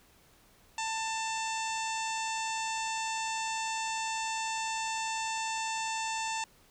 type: harmonic tone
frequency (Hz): 890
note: A5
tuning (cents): +20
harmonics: 1 / 2 / 3 / 4 / 5 / 6 / 7 / 8 / 9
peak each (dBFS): -34 / -42 / -39 / -44 / -46 / -47 / -46 / -42 / -47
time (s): 0.78-6.44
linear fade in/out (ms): 2
effects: pink hiss -62 dBFS RMS until 6.7 s